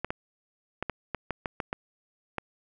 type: clicks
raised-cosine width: 0.5 ms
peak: -15 dBFS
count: 10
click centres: 0.046 / 0.105 / 0.826 / 0.897 / 1.147 / 1.307 / 1.458 / 1.602 / 1.729 / 2.383 s
effects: none